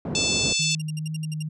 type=band-pass noise; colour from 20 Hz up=pink; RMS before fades=-30 dBFS; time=0.05-0.53 s; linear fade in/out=2 ms; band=110 to 510 Hz; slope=12 dB/octave
type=harmonic tone; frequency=880 Hz; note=A5; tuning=in tune; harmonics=3 / 4 / 5 / 6 / 7 / 8 / 9; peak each=-27 / -28 / -29 / -30 / -30 / -31 / -32 dBFS; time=0.15-0.75 s; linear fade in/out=2 ms
type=tone with vibrato; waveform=sine; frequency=155.56 Hz; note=D#3; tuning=in tune; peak=-27 dBFS; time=0.59-1.49 s; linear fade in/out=10 ms; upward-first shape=sine; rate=2.2 Hz; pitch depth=15 cents each way
type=tone bursts; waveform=15% pulse; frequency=2794 Hz; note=F7; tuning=in tune; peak=-27 dBFS; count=10; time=0.62-1.427 s; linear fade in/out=5 ms; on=24 ms; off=63 ms
effects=resampled to 24000 Hz